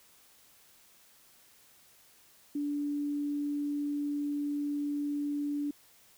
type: tone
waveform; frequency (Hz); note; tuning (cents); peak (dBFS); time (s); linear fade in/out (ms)
sine; 290.1; D4; -21; -30; 2.55-5.71; 5
effects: white hiss -61 dBFS RMS until 6.17 s